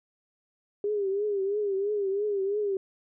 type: tone with vibrato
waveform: sine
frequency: 402.8 Hz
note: G4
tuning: 47 cents sharp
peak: -25 dBFS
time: 0.84-2.77 s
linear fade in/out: 2 ms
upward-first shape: triangle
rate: 3 Hz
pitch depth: 100 cents each way
effects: none